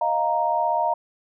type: chord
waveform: sine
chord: Eb suspended second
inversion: none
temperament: equal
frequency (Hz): 622.3 / 698.5 / 932.3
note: Eb5 / F5 / Bb5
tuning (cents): 0 / 0 / 0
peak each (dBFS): -26 / -24 / -22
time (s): 0.01-0.94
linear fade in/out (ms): 5
effects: none